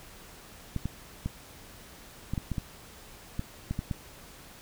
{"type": "clicks", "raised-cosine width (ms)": 5, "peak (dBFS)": -18, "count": 11, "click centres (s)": [0.763, 0.856, 1.26, 2.336, 2.378, 2.517, 2.582, 3.394, 3.71, 3.791, 3.912], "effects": ["pink hiss -50 dBFS RMS until 4.61 s"]}